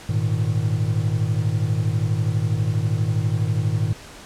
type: chord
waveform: triangle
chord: Ab suspended second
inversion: none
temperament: equal with one note detuned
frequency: 104.25 / 116.54 / 155.56 Hz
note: Ab2 / Bb2 / Eb3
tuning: +7 / 0 / 0 cents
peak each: -20 / -21 / -23 dBFS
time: 0.09-3.93 s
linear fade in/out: 5 ms
effects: pink hiss -41 dBFS RMS until 4.25 s + low-pass 9000 Hz 12 dB/octave